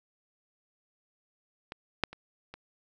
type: clicks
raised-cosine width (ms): 0.3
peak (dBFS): -23 / -9 / -28 / -27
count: 4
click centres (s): 1.721 / 2.037 / 2.13 / 2.54
effects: none